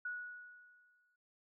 sine tone with exponential decay, 1464 Hz, F#6, 19 cents flat, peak -37 dBFS, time 0.05-1.16 s, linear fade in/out 5 ms, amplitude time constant 240 ms, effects none

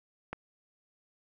click, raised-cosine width 0.5 ms, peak -21 dBFS, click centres 0.33 s, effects none

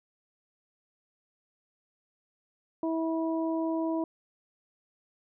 harmonic tone, 325 Hz, E4, 24 cents flat, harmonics 1 / 2 / 3, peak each -28 / -34 / -38 dBFS, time 2.83-4.04 s, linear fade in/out 2 ms, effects none

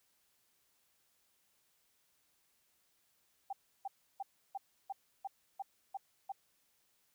sine tone bursts, 784 Hz, G5, in tune, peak -37 dBFS, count 9, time 3.5-6.321 s, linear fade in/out 5 ms, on 29 ms, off 320 ms, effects white hiss -75 dBFS RMS until 7.14 s

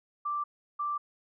sine tone pair in turn, 1174.7 / 1174.7 Hz, D6 / D6, 0 / 0 cents, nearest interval unison, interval 0 cents, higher neither, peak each -29 / -29 dBFS, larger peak neither, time 0.25-0.44 / 0.79-0.98 s, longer neither, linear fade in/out 10 ms, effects none

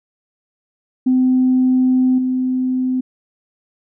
sine tone with level steps, 256.2 Hz, C4, 36 cents flat, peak -10 / -15 dBFS, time 1.06-3.01 s, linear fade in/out 10 ms, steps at 2.18 s, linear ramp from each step 5 ms, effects tanh soft clip ceiling -6 dBFS

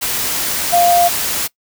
sine tone in noise, 698.5 Hz, F5, in tune, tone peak -9 dBFS, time 0.72-1.09 s, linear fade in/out 20 ms, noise white, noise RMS -19 dBFS, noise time 0.01-1.48 s, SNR +7 dB, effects noise-tail reverb RT60 0.1 s tail -22 dB re dry

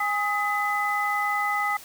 sine tone cluster, 822 / 1258 / 2008 Hz, G#5 / D#6 / B6, -18 / +19 / +28 cents, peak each -27 dBFS, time 0-1.77 s, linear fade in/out 5 ms, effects white hiss -45 dBFS RMS until 1.84 s

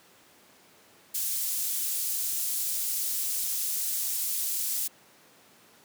pink high-pass noise, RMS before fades -30 dBFS, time 1.14-4.88 s, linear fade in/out 10 ms, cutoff 8500 Hz, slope 12 dB/octave, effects pink hiss -57 dBFS RMS until 5.84 s + high-pass 200 Hz 12 dB/octave

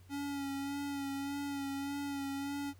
square tone with vibrato, 279.9 Hz, C#4, 17 cents sharp, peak -37 dBFS, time 0.09-2.74 s, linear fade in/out 50 ms, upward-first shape sine, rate 1.7 Hz, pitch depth 26 cents each way, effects added 92 Hz sine -55 dBFS peak until 2.79 s + pink hiss -67 dBFS RMS until 2.79 s

